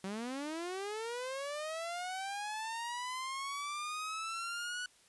sawtooth linear sweep, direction up, 185.6 to 1482 Hz, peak -34 dBFS, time 0.04-4.86 s, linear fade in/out 2 ms, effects white hiss -65 dBFS RMS until 5.08 s + resampled to 24000 Hz

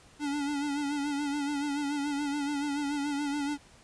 square tone with vibrato, 287.4 Hz, D4, 37 cents flat, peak -30 dBFS, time 0.19-3.58 s, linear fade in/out 50 ms, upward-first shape sine, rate 7 Hz, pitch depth 52 cents each way, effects pink hiss -57 dBFS RMS until 3.83 s + resampled to 22050 Hz

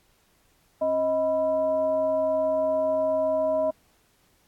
sine tone with frequency modulation, 629 Hz, D#5, 19 cents sharp, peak -21 dBFS, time 0.81-3.71 s, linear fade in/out 10 ms, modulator 359 Hz, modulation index 0.46, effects pink hiss -64 dBFS RMS until 4.47 s + AAC 64 kbps

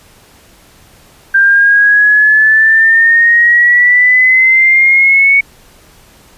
sine exponential sweep, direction up, 1582 to 2231 Hz, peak -4 dBFS, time 1.34-5.41 s, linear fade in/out 10 ms, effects pink hiss -43 dBFS RMS until 6.37 s + resampled to 32000 Hz

